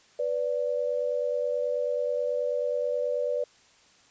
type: tone pair together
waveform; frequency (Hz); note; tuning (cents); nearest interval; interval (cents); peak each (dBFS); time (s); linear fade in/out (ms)
sine; 493.9 / 583.2; B4 / D5; 0 / -12; minor third; 288; -28; 0.19-3.44; 5
effects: white hiss -59 dBFS RMS until 4.1 s + resampled to 16000 Hz